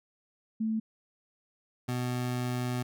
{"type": "tone pair in turn", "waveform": ["sine", "25% pulse"], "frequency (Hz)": [220.5, 124.25], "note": ["A3", "B2"], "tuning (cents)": [4, 11], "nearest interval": "minor seventh", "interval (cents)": 993, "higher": "first", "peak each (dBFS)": [-27, -26], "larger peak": "second", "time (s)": [[0.6, 0.8], [1.88, 2.83]], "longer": "second", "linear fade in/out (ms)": 10, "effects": []}